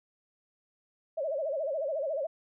sine tone with vibrato, 592 Hz, D5, 14 cents sharp, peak -29 dBFS, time 1.17-2.27 s, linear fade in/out 10 ms, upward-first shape sine, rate 14 Hz, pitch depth 180 cents each way, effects none

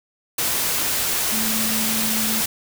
sine tone in noise, 220 Hz, A3, in tune, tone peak -26 dBFS, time 1.32-2.41 s, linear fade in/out 5 ms, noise white, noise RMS -22 dBFS, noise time 0.38-2.46 s, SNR -7 dB, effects none

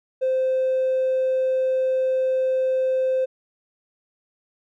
sine tone with hard clipping, 520 Hz, C5, 11 cents flat, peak -19 dBFS, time 0.21-3.26 s, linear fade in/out 20 ms, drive 1 dB, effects none

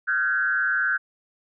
sine tone with frequency modulation, 1530 Hz, G6, 42 cents flat, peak -20 dBFS, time 0.07-0.98 s, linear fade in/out 20 ms, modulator 128 Hz, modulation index 1, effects none

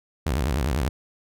sawtooth tone with vibrato, 68.1 Hz, C#2, 30 cents flat, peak -18 dBFS, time 0.26-0.89 s, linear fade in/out 5 ms, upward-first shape sine, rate 10 Hz, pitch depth 300 cents each way, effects none

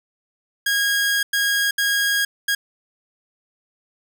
sawtooth tone bursts at uneven times, 1637 Hz, G#6, 25 cents flat, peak -14 dBFS, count 4, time 0.66-1.23 / 1.33-1.71 / 1.78-2.25 / 2.48-2.55 s, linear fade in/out 5 ms, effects none

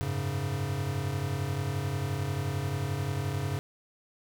square chord, F# suspended second, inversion none, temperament equal, 92.5 / 103.83 / 138.59 Hz, F#2 / G#2 / C#3, 0 / 0 / 0 cents, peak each -36 / -35 / -33 dBFS, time 0.01-3.59 s, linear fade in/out 0 ms, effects none

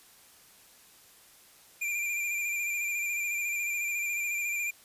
square tone with vibrato, 2382 Hz, D7, 24 cents sharp, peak -30 dBFS, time 1.81-4.71 s, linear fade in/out 10 ms, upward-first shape square, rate 14 Hz, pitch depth 26 cents each way, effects white hiss -57 dBFS RMS until 4.84 s + resampled to 32000 Hz

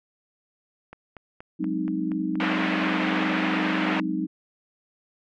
click train, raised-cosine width 0.5 ms, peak -26 dBFS, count 11, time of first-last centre 0.93-3.305 s, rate 4.21 Hz
sine chord, Ab dominant seventh, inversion third, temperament equal, 185 / 207.7 / 261.6 / 311.1 Hz, Gb3 / Ab3 / C4 / Eb4, 0 / 0 / 0 / 0 cents, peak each -30 / -33 / -31 / -27 dBFS, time 1.59-4.27 s, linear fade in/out 20 ms
white band-pass noise, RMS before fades -28 dBFS, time 2.4-4 s, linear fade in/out 2 ms, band 360 to 2500 Hz, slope 24 dB/octave
effects none

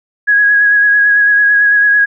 sine tone with vibrato, 1661.2 Hz, G#6, in tune, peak -6 dBFS, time 0.27-2.06 s, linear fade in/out 20 ms, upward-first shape sine, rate 9 Hz, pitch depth 22 cents each way, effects none

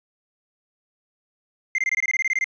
triangle tone bursts, 2093 Hz, C7, in tune, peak -17 dBFS, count 13, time 1.75-2.443 s, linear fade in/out 2 ms, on 33 ms, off 22 ms, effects resampled to 16000 Hz + 9-bit

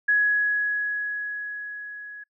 sine tone with level ramp, 1676 Hz, G#6, 15 cents sharp, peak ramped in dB -16 to -37 dBFS, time 0.08-2.24 s, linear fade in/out 10 ms, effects noise-tail reverb RT60 0.1 s tail -25 dB re dry

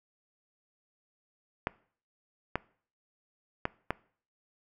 clicks, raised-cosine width 0.5 ms, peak -13 dBFS, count 4, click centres 1.671 / 2.556 / 3.654 / 3.906 s, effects noise-tail reverb RT60 0.5 s tail -22 dB re dry

